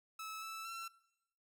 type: tone with pitch steps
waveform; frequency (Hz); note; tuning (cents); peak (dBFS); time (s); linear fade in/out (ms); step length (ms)
sawtooth; 1302 / 1317 / 1348; E6 / E6 / E6; -22 / -2 / +38; -40; 0.19-0.88; 5; 230
effects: noise-tail reverb RT60 0.9 s tail -20 dB re dry